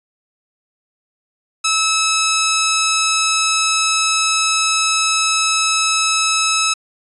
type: tone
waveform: 10% pulse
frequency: 1300 Hz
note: E6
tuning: 24 cents flat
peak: -6 dBFS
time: 1.64-6.74 s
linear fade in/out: 10 ms
effects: resampled to 24000 Hz